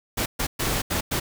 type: noise bursts at uneven times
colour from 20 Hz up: pink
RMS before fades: -25 dBFS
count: 5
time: 0.17-0.26 / 0.39-0.47 / 0.59-0.82 / 0.9-1.01 / 1.11-1.2 s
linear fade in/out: 10 ms
effects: none